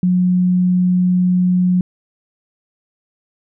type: tone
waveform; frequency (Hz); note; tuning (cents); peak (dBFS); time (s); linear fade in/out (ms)
sine; 181; F#3; -38; -11; 0.03-1.81; 2
effects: none